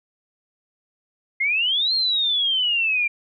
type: exponential two-way sweep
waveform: sine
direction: up then down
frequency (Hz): 2083 to 4271 to 2357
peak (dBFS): -18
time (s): 1.4-3.08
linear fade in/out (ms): 10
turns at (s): 1.94
effects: none